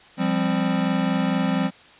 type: chord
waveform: square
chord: F suspended second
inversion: none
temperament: equal with one note detuned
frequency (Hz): 174.61 / 198.85 / 261.6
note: F3 / G3 / C4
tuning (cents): 0 / +25 / 0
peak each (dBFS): -25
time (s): 0.17-1.71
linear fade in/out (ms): 50
effects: white hiss -49 dBFS RMS until 1.99 s + resampled to 8000 Hz